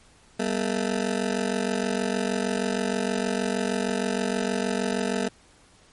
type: ring-modulated tone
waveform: 20% pulse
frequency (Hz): 220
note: A3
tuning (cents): 0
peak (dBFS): -16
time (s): 0.39-5.29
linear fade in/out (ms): 10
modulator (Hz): 23.2
effects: pink hiss -56 dBFS RMS until 5.92 s + MP3 48 kbps